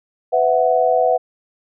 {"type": "chord", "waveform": "sine", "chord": "B suspended fourth", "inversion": "none", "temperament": "equal with one note detuned", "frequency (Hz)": [501.9, 659.3, 740], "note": ["B4", "E5", "F#5"], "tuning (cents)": [28, 0, 0], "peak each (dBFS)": -17, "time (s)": [0.32, 1.18], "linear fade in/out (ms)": 20, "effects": []}